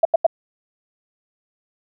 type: tone bursts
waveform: sine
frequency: 659.3 Hz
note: E5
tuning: in tune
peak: -9 dBFS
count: 3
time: 0.03-0.266 s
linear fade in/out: 5 ms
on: 22 ms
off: 85 ms
effects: none